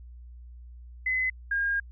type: tone pair in turn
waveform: sine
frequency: 2030 / 1619.1 Hz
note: B6 / G#6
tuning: +47 / -44 cents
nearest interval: major third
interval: 391 cents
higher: first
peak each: -24 dBFS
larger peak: neither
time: 1.06-1.3 / 1.51-1.8 s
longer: second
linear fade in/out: 5 ms
effects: added 60 Hz sine -43 dBFS peak until 1.91 s